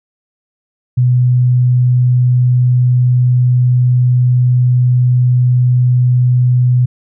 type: tone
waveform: sine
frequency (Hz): 124.6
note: B2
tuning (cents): +16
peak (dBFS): -7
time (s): 0.97-6.86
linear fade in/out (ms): 10
effects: none